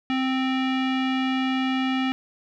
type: tone with low-pass filter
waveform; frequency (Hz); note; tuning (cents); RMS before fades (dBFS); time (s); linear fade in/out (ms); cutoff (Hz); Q
square; 261.6; C4; 0; -24; 0.1-2.12; 0; 2800; 2.7
effects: none

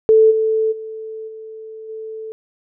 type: tone with level steps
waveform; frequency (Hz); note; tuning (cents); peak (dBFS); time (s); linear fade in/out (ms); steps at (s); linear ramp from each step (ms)
sine; 440; A4; 0; -7 / -14 / -27 / -31 / -27; 0.09-2.32; 0; 0.3 / 0.71 / 1.27 / 1.88; 20
effects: none

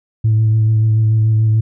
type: tone with vibrato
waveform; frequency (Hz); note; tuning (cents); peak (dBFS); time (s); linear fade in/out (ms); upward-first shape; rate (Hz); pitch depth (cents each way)
sine; 109.8; A2; -3; -8; 0.24-1.61; 10; sine; 6.9; 19
effects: tanh soft clip ceiling -7 dBFS

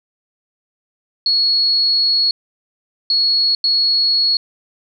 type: tone bursts at uneven times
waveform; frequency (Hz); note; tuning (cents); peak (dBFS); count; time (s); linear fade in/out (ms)
sine; 4345; C#8; -35; -12; 3; 1.26-2.31 / 3.1-3.55 / 3.64-4.37; 2
effects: none

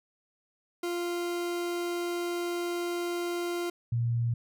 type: tone pair in turn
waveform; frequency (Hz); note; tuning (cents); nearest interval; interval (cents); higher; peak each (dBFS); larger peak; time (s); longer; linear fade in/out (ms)
40% pulse / sine; 348.1 / 117.79; F4 / A#2; -6 / +18; octave + perfect fifth; 1876; first; -29 / -25; second; 0.83-3.7 / 3.92-4.34; first; 5
effects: none

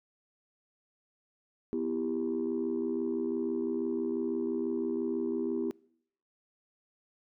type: chord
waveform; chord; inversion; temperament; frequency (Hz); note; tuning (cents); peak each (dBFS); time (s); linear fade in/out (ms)
sine; E minor; second; just; 247.2 / 329.6 / 395.6; B3 / E4 / G4; +2 / 0 / +16; -33; 1.73-5.71; 0
effects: noise-tail reverb RT60 0.7 s tail -26 dB re dry + tanh soft clip ceiling -23 dBFS

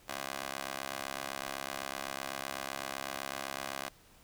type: tone with high-pass filter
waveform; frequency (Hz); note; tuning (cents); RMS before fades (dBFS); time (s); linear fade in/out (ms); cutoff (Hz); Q
15% pulse; 67.9; C#2; -35; -40; 0.08-3.89; 10; 680; 0.73
effects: pink hiss -61 dBFS RMS until 4.23 s

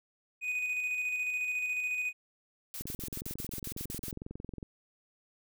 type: tone with tremolo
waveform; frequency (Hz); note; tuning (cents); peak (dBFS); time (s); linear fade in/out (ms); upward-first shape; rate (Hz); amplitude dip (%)
triangle; 2489; D#7; 0; -28; 0.41-2.13; 50; square; 14; 30
type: noise bursts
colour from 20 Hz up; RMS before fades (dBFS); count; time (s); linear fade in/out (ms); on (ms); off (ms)
blue; -41; 11; 2.74-4.111; 0; 81; 48
type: click train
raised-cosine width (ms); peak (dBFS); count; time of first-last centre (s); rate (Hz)
3; -28; 41; 2.81-4.628; 22
effects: none

